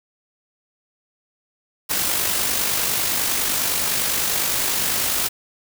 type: noise with amplitude modulation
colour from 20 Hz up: white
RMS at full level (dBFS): -20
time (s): 1.89-5.29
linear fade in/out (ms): 20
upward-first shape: sine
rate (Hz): 49.9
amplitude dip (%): 35
effects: none